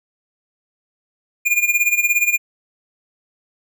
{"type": "tone with tremolo", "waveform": "square", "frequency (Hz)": 2420, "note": "D#7", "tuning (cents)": -49, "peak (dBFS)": -12, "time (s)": [1.45, 2.38], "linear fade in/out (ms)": 20, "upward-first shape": "sine", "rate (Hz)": 17, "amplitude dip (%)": 80, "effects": []}